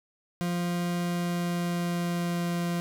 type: tone with pitch glide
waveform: 40% pulse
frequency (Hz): 174.61 to 172.8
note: F3 to F3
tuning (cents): 0 to -18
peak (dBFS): -26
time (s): 0.41-2.8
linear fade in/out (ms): 0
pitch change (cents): -18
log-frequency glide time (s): 0.97-2.68
effects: none